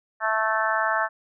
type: harmonic tone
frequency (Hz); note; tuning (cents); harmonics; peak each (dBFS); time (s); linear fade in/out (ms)
219.5; A3; -4; 3 / 4 / 5 / 6 / 7 / 8; -28 / -28 / -28 / -28 / -28 / -28; 0.2-1.09; 50
effects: none